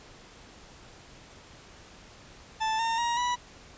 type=tone with pitch steps; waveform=40% pulse; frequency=880 / 911.6 / 944.3 / 978.1 Hz; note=A5 / A#5 / A#5 / B5; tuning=0 / -39 / +22 / -17 cents; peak=-25 dBFS; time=2.6-3.36 s; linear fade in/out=20 ms; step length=190 ms; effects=pink hiss -51 dBFS RMS until 3.77 s + resampled to 16000 Hz